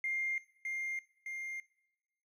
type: tone with echo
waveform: triangle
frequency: 2112 Hz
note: C7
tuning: 16 cents sharp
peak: -29 dBFS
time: 0.04-0.38 s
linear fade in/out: 2 ms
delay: 610 ms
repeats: 2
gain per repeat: -4 dB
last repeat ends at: 1.6 s
effects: noise-tail reverb RT60 1.0 s tail -22 dB re dry + tanh soft clip ceiling -30 dBFS